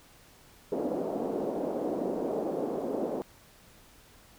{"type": "band-pass noise", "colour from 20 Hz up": "white", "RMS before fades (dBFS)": -32, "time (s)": [0.72, 3.22], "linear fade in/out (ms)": 0, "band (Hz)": [220, 580], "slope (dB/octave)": 24, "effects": ["pink hiss -57 dBFS RMS until 4.38 s"]}